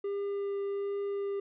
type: tone with vibrato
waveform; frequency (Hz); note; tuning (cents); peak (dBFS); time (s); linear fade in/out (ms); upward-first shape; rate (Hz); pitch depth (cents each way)
triangle; 400.3; G4; +36; -29; 0.04-1.4; 5; triangle; 1.3; 8
effects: resampled to 8000 Hz